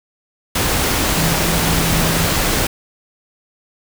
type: tone in noise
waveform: sine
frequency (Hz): 164.81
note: E3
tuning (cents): 0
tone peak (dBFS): -20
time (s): 1.17-2.28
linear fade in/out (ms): 5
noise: pink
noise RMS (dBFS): -17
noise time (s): 0.55-2.67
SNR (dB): -6
effects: none